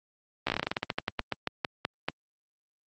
slowing click train, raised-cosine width 0.3 ms, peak -11 dBFS, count 21, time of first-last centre 0.47-2.085 s, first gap 14 ms, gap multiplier 1.16, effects high-pass 100 Hz 12 dB/octave + Opus 32 kbps

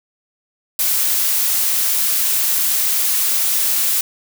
blue noise, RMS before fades -17 dBFS, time 0.79-4.01 s, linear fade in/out 2 ms, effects none

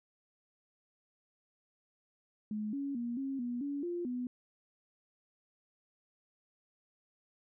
sine tone with pitch steps, 212.5 / 279.3 / 237.8 / 271 / 242.4 / 283.8 / 348.7 / 247.9 Hz, G#3 / C#4 / A#3 / C#4 / B3 / C#4 / F4 / B3, +40 / +13 / +35 / -39 / -32 / +41 / -3 / +7 cents, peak -34 dBFS, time 2.51-4.27 s, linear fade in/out 2 ms, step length 220 ms, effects none

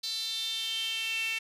sawtooth tone with high-pass filter sweep, 447.6 Hz, A4, 30 cents sharp, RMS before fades -33 dBFS, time 0.03-1.39 s, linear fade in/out 10 ms, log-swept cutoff 4200 to 2500 Hz, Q 7.5, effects resampled to 32000 Hz

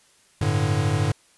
square chord, G suspended second, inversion none, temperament equal with one note detuned, 98 / 111.09 / 146.83 Hz, G2 / A2 / D3, 0 / +17 / 0 cents, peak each -25 dBFS, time 0.41-1.12 s, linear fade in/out 5 ms, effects white hiss -58 dBFS RMS until 1.37 s + resampled to 24000 Hz

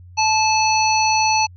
harmonic tone with a mistuned harmonic, 871 Hz, A5, 18 cents flat, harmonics 1 / 3 / 5 / 7, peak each -16 / -21 / -23 / -24 dBFS, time 0.17-1.47 s, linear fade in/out 20 ms, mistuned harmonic 7, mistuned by -48 cents, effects added 89 Hz sine -39 dBFS peak until 1.56 s

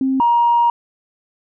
sine tone pair in turn, 265.2 / 945.1 Hz, C4 / A#5, +23 / +24 cents, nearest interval octave + minor seventh, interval 2201 cents, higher second, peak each -14 / -10 dBFS, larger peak second, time 0.01-0.2 / 0.2-0.7 s, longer second, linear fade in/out 2 ms, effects tanh soft clip ceiling -6 dBFS

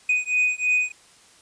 triangle beating tone pair, 2489 / 2492.1 Hz, D#7 / D#7, 0 / +2 cents, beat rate 3.1 Hz, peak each -21 dBFS, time 0.09-0.92 s, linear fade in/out 5 ms, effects white hiss -53 dBFS RMS until 1.41 s + resampled to 22050 Hz

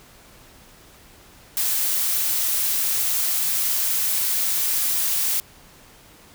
blue noise, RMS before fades -22 dBFS, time 1.57-5.4 s, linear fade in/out 0 ms, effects pink hiss -49 dBFS RMS until 6.34 s

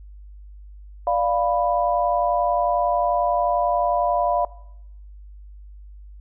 sine chord, B diminished, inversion first, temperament equal, 587.3 / 698.5 / 987.8 Hz, D5 / F5 / B5, 0 / 0 / 0 cents, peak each -23 / -20 / -24 dBFS, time 1.07-4.45 s, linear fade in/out 2 ms, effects noise-tail reverb RT60 0.8 s tail -20 dB re dry + added 50 Hz sine -39 dBFS peak until 6.2 s

